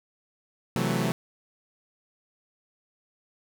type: chord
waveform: sawtooth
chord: F# half-diminished seventh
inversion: second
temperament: equal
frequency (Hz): 130.81 / 164.81 / 185 / 220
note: C3 / E3 / F#3 / A3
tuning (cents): 0 / 0 / 0 / 0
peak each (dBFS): -26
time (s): 0.76-1.12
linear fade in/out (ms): 0
effects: none